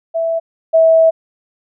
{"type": "tone pair in turn", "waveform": "sine", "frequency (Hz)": [659.3, 650.2], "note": ["E5", "E5"], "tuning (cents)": [0, -24], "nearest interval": "unison", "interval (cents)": 24, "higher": "first", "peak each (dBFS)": [-14, -6], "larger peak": "second", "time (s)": [[0.14, 0.4], [0.73, 1.11]], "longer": "second", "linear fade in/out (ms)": 20, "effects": []}